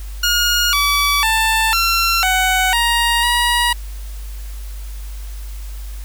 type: tone with pitch steps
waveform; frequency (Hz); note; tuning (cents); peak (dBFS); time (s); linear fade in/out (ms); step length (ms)
15% pulse; 1431 / 1147 / 887 / 1360 / 748 / 940 / 959; F6 / D6 / A5 / F6 / F#5 / A#5 / A#5; +42 / -41 / +14 / -46 / +19 / +14 / +49; -7; 0.23-3.73; 5; 500
effects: added 50 Hz sine -26 dBFS peak until 6.04 s + white hiss -42 dBFS RMS until 6.04 s